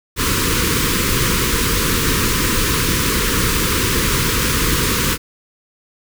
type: band-stop noise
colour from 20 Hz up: pink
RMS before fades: -17 dBFS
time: 0.16-5.18 s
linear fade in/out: 50 ms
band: 520 to 960 Hz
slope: 96 dB/octave
effects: none